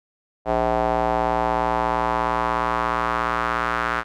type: tone with band-pass filter sweep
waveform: square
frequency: 58.5 Hz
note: A#1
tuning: 7 cents sharp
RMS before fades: -22 dBFS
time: 0.45-4.04 s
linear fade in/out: 50 ms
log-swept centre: 690 to 1400 Hz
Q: 2.7
effects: none